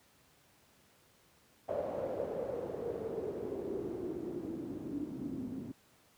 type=noise with low-pass filter sweep; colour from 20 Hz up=white; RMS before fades=-39 dBFS; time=1.68-5.72 s; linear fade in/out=10 ms; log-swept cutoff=600 to 250 Hz; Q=6.2; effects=pink hiss -66 dBFS RMS until 6.17 s + high-pass 80 Hz 12 dB/octave